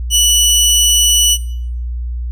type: tone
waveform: 20% pulse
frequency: 2955 Hz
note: F#7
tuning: 3 cents flat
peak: -3 dBFS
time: 0.1-1.38 s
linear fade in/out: 50 ms
effects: noise-tail reverb RT60 0.6 s tail -18 dB re dry + added 60 Hz sine -18 dBFS peak until 2.31 s